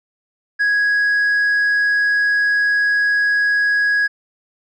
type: tone with tanh clipping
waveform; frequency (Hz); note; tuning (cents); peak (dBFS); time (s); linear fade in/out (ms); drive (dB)
sine; 1661.2; G#6; 0; -14; 0.59-4.08; 20; 2
effects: none